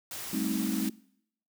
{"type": "noise", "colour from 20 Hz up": "white", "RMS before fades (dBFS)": -39, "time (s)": [0.11, 0.89], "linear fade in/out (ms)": 2}
{"type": "chord", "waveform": "sine", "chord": "A half-diminished seventh", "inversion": "third", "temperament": "just", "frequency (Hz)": [198, 220, 264, 316.8], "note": ["G3", "A3", "C4", "Eb4"], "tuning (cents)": [18, 0, 16, 31], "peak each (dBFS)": [-33, -34, -33, -34], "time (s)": [0.33, 0.9], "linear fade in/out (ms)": 5}
{"effects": ["noise-tail reverb RT60 0.7 s tail -22 dB re dry"]}